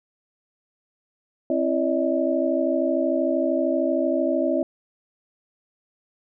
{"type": "tone cluster", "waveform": "sine", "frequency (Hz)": [265.9, 333.3, 581, 634], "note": ["C4", "E4", "D5", "D#5"], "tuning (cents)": [28, 19, -19, 32], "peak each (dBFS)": -25, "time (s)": [1.5, 4.63], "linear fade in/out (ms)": 2, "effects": []}